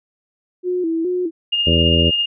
sine tone with vibrato, 344 Hz, F4, 26 cents flat, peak -17 dBFS, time 0.63-1.31 s, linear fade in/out 50 ms, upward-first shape square, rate 2.4 Hz, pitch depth 85 cents each way
sine tone with tremolo, 2831 Hz, F7, 23 cents sharp, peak -14 dBFS, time 1.52-2.26 s, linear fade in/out 10 ms, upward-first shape sine, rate 15 Hz, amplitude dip 35%
harmonic tone, 83 Hz, E2, 12 cents sharp, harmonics 1 / 2 / 3 / 4 / 5 / 6 / 7, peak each -17 / -20 / -22 / -23 / -24 / -25 / -25 dBFS, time 1.66-2.11 s, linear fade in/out 20 ms
effects none

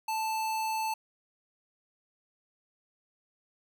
square tone, 880 Hz, A5, in tune, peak -30 dBFS, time 0.08-0.94 s, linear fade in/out 5 ms, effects none

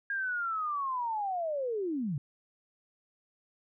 sine linear sweep, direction down, 1630 to 127.5 Hz, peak -30 dBFS, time 0.1-2.18 s, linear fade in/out 2 ms, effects none

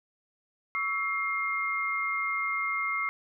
sine tone cluster, 1125 / 1313 / 2123 Hz, C#6 / E6 / C7, +25 / -7 / +25 cents, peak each -34 / -34 / -29 dBFS, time 0.75-3.09 s, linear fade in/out 0 ms, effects none

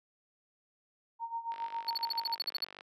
sine tone with tremolo, 923 Hz, A#5, 17 cents flat, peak -32 dBFS, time 1.19-2.38 s, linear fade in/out 50 ms, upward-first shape sine, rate 7.3 Hz, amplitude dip 80%
click train, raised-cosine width 0.3 ms, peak -31 dBFS, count 64, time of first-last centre 1.52-2.808 s, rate 48.9 Hz
triangle tone bursts, 4435 Hz, C#8, in tune, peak -29 dBFS, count 11, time 1.88-2.643 s, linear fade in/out 2 ms, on 23 ms, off 51 ms
effects high-pass 400 Hz 12 dB/octave

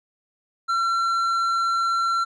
sine tone with tanh clipping, 1358 Hz, F6, 49 cents flat, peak -21 dBFS, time 0.68-2.25 s, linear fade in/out 20 ms, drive 8 dB, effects none

